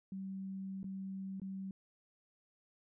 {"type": "tone with dropouts", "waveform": "sine", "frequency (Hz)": 192.2, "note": "G3", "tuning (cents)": -34, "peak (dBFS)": -40, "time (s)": [0.12, 1.71], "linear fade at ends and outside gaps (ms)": 2, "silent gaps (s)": [[0.831, 0.842], [1.399, 1.417]], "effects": []}